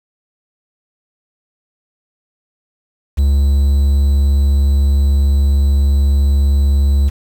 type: tone with quantisation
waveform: triangle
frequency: 69.8 Hz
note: C#2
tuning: 13 cents sharp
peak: -7 dBFS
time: 3.17-7.1 s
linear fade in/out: 20 ms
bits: 6
effects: none